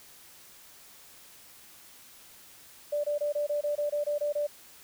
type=tone bursts; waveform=sine; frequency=587.3 Hz; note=D5; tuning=in tune; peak=-26 dBFS; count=11; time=2.92-4.47 s; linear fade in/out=10 ms; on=120 ms; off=23 ms; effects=white hiss -53 dBFS RMS until 4.83 s